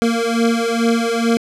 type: beating tone pair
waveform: 25% pulse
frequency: 230 / 232.3 Hz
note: A#3 / A#3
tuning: -23 / -6 cents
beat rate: 2.3 Hz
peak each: -14 dBFS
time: 0.02-1.37 s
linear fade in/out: 0 ms
effects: low-pass 9000 Hz 12 dB/octave